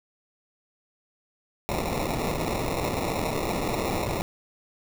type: noise with sample-and-hold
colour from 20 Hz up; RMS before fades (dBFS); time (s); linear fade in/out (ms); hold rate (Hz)
violet; -28; 1.69-4.22; 0; 1575
effects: none